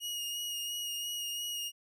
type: tone with vibrato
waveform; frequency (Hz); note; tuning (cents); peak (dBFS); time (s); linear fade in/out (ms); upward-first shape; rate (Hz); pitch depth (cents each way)
sawtooth; 2875; F7; +50; -32; 0-1.72; 50; sine; 2.9; 18
effects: none